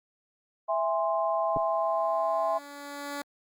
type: chord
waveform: sine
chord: E augmented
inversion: none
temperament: equal with one note detuned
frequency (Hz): 659.3 / 821.1 / 1046.5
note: E5 / G#5 / B#5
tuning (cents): 0 / -20 / 0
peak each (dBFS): -27 / -31 / -30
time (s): 0.68-2.59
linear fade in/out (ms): 20
type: tone with exponential growth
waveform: 10% pulse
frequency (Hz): 285.7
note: D4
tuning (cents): -48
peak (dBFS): -24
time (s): 1.15-3.22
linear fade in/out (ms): 5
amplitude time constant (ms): 450
type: clicks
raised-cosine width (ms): 2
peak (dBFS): -22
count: 2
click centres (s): 1.563 / 1.57
effects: Opus 48 kbps